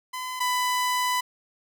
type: tone pair in turn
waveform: sawtooth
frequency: 1015 / 997.6 Hz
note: B5 / B5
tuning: +47 / +17 cents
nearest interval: unison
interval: 30 cents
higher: first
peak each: -27 / -19 dBFS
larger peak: second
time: 0.13-0.4 / 0.4-1.21 s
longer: second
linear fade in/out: 10 ms
effects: none